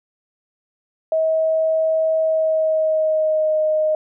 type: tone with pitch glide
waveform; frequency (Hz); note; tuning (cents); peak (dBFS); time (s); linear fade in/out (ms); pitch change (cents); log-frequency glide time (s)
sine; 639 to 620.1; D#5 to D#5; +46 to -6; -15; 1.12-3.95; 2; -52; 2.19-3.6
effects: none